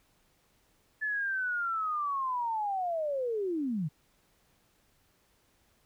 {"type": "linear sweep", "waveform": "sine", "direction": "down", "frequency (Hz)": [1740, 139.4], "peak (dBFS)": -29, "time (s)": [1.01, 3.89], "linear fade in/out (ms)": 20, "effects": ["pink hiss -69 dBFS RMS until 5.85 s"]}